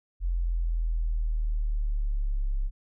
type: linear sweep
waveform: sine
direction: down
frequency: 43.65 to 33.45 Hz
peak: -24 dBFS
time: 0.2-2.71 s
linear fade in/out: 50 ms
effects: none